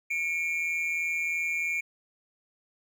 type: tone pair together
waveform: triangle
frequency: 2217 / 2380 Hz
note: C#7 / D7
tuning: 0 / +22 cents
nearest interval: minor second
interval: 122 cents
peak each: -30 / -27 dBFS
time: 0.1-1.81 s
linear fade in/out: 10 ms
effects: none